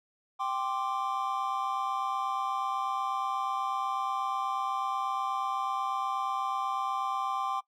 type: chord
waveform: triangle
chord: G suspended fourth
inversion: none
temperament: equal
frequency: 784 / 1046.5 / 1174.7 Hz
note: G5 / C6 / D6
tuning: 0 / 0 / 0 cents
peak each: -32 dBFS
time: 0.39-7.61 s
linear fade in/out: 20 ms
effects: noise-tail reverb RT60 0.1 s tail -19 dB re dry